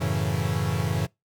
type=chord; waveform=45% pulse; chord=F# minor seventh; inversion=none; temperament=equal; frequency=92.5 / 110 / 138.59 / 164.81 Hz; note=F#2 / A2 / C#3 / E3; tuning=0 / 0 / 0 / 0 cents; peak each=-29 dBFS; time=0-1.07 s; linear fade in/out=20 ms; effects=noise-tail reverb RT60 0.2 s tail -25 dB re dry